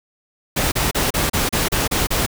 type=noise bursts; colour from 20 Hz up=pink; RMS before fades=-19 dBFS; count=9; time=0.56-2.264 s; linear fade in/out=10 ms; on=160 ms; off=33 ms; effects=none